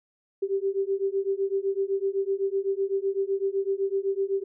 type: beating tone pair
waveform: sine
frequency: 387.4 / 395.3 Hz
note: G4 / G4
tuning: -20 / +15 cents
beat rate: 7.9 Hz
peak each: -27 dBFS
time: 0.42-4.44 s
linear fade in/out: 10 ms
effects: none